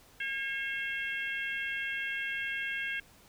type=harmonic tone; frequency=541 Hz; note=C#5; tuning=42 cents flat; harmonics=3 / 4 / 5 / 6; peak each=-35 / -38 / -39 / -44 dBFS; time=0.2-3 s; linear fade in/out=5 ms; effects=pink hiss -59 dBFS RMS until 3.28 s

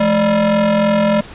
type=ring-modulated tone; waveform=square; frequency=192.2 Hz; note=G3; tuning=34 cents flat; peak=-9 dBFS; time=0-1.21 s; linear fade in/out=5 ms; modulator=406 Hz; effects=pink hiss -36 dBFS RMS until 1.34 s + resampled to 8000 Hz

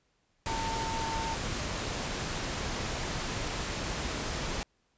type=tone in noise; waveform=sine; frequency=901 Hz; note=A5; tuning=41 cents sharp; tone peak=-34 dBFS; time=0.47-1.34 s; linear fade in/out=0 ms; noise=pink; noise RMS=-34 dBFS; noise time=0.46-4.63 s; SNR=-3 dB; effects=pink hiss -73 dBFS RMS until 4.97 s + resampled to 16000 Hz

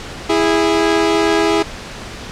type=tone pair together; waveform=sawtooth; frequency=329.2 / 412.1 Hz; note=E4 / G#4; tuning=-2 / -13 cents; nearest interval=major third; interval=389 cents; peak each=-11 dBFS; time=0.29-1.63 s; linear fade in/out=10 ms; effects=pink hiss -30 dBFS RMS until 2.31 s + low-pass 6000 Hz 12 dB/octave

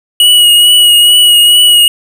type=tone with vibrato; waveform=square; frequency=2909 Hz; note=F#7; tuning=30 cents flat; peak=-3 dBFS; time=0.2-1.88 s; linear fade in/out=2 ms; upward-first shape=triangle; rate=2.3 Hz; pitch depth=29 cents each way; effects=none

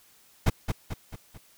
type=noise with echo; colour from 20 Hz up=brown; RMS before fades=-19 dBFS; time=0.46-0.5 s; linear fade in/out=10 ms; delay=220 ms; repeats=4; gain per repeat=-6 dB; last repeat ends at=1.38 s; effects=white hiss -59 dBFS RMS until 1.57 s

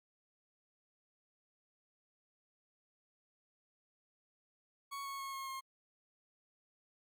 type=tone with pitch steps; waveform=40% pulse; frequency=1113 / 1102.1 / 1091.4 / 1080.7 / 1070.1 Hz; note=C#6 / C#6 / C#6 / C#6 / C6; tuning=+7 / -10 / -27 / -44 / +39 cents; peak=-40 dBFS; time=4.91-5.61 s; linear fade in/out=20 ms; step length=140 ms; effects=MP3 96 kbps

